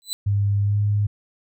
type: tone with exponential growth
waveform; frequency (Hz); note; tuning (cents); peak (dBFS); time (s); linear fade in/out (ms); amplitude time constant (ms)
25% pulse; 4000; B7; +21; -17; 0.02-0.13; 0; 23
type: tone with pitch glide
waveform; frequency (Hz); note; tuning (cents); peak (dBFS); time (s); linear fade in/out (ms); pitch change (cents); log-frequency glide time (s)
sine; 101.1 to 103.28; G#2 to G#2; -46 to -9; -17; 0.26-1.07; 10; +37; 0.62-0.77
effects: none